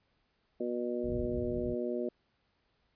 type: harmonic tone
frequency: 121.2 Hz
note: B2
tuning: 32 cents flat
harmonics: 2 / 3 / 4 / 5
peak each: -37 / -35 / -39 / -39 dBFS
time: 0.6-2.09 s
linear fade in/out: 5 ms
type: low-pass noise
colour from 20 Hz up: white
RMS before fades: -40 dBFS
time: 1.03-1.75 s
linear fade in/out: 20 ms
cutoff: 150 Hz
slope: 24 dB/octave
effects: pink hiss -75 dBFS RMS until 2.95 s + resampled to 11025 Hz